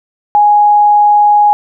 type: tone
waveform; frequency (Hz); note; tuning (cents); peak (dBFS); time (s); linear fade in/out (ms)
sine; 830.6; G#5; 0; -4; 0.35-1.53; 0
effects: none